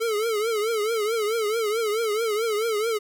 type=tone with vibrato; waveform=square; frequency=438.5 Hz; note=A4; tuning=6 cents flat; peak=-23 dBFS; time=0-2.99 s; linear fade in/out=20 ms; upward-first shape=triangle; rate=4.6 Hz; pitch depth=130 cents each way; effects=none